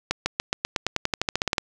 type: accelerating click train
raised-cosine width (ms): 0.2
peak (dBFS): -5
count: 17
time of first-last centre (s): 0.11-1.582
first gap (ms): 150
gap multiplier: 0.93
effects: none